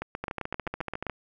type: two click trains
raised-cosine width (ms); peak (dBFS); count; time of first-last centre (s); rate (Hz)
0.5; -17 / -17; 9 / 13; 0.02-1.067 / 0.24-1.097; 7.64 / 14
effects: none